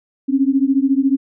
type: beating tone pair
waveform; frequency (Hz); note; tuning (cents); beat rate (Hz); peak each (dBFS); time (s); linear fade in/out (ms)
sine; 265.4 / 279.4; C4 / C#4; +25 / +14; 14; -15 / -16; 0.28-1.17; 20
effects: none